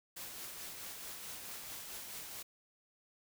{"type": "noise with tremolo", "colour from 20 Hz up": "white", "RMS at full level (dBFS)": -45, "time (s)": [0.16, 2.43], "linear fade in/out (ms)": 10, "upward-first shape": "triangle", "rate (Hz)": 4.6, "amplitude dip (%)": 35, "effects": []}